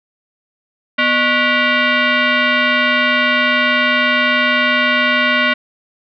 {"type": "tone with frequency modulation", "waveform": "sine", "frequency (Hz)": 246.9, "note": "B3", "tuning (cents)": 0, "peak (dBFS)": -11, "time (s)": [0.98, 5.54], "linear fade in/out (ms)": 10, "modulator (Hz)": 855, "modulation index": 3.1, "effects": []}